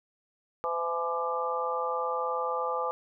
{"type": "harmonic tone with a mistuned harmonic", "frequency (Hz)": 169.4, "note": "E3", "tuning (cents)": 48, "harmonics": [3, 4, 5, 6, 7], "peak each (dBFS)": [-32, -39, -34, -39, -32], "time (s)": [0.64, 2.91], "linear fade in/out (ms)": 0, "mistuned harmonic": 4, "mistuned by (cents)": -33, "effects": []}